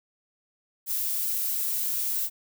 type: noise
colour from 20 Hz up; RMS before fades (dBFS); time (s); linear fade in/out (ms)
violet; -28; 0.86-2.3; 50
effects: none